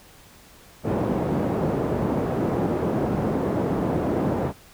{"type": "band-pass noise", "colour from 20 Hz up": "pink", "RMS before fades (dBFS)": -24, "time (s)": [0.83, 4.53], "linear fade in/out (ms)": 50, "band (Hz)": [140, 600], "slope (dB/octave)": 12, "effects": ["pink hiss -50 dBFS RMS until 4.73 s"]}